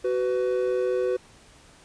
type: tone pair together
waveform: triangle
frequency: 374.4 / 499.3 Hz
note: F#4 / B4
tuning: +20 / +19 cents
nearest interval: perfect fourth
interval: 499 cents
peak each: -23 dBFS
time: 0.04-1.17 s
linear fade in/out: 10 ms
effects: pink hiss -53 dBFS RMS until 1.84 s + resampled to 22050 Hz